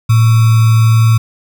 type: tone with sample-and-hold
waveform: sine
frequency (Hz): 112.6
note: A2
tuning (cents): +40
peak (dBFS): -5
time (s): 0.09-1.18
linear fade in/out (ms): 10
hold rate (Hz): 1225
effects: none